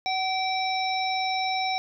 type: harmonic tone with a mistuned harmonic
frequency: 773 Hz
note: G5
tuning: 24 cents flat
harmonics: 1 / 3 / 5 / 7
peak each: -26 / -31 / -33 / -34 dBFS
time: 0.06-1.78 s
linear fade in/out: 0 ms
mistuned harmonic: 1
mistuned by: -41 cents
effects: none